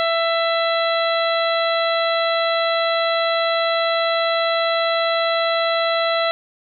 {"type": "harmonic tone", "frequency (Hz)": 665, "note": "E5", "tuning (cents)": 15, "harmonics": [1, 2, 3, 4, 5, 6], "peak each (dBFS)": [-19, -23, -26, -31, -29, -27], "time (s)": [0, 6.31], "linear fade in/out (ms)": 0, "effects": []}